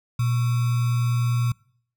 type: tone with sample-and-hold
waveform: sine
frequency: 120 Hz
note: B2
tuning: 49 cents flat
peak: -19 dBFS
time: 0.19-1.52 s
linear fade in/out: 5 ms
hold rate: 1225 Hz
effects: noise-tail reverb RT60 0.6 s tail -25 dB re dry